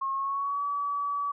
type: tone with pitch glide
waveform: sine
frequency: 1082 to 1143.7 Hz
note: C#6 to D6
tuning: -42 to -46 cents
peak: -27 dBFS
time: 0.01-1.32 s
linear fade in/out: 10 ms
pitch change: +96 cents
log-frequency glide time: 0.13-0.63 s
effects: none